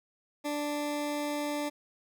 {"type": "tone", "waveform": "20% pulse", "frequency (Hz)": 293.7, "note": "D4", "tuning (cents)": 0, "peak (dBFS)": -26, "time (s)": [0.44, 1.7], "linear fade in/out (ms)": 20, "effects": []}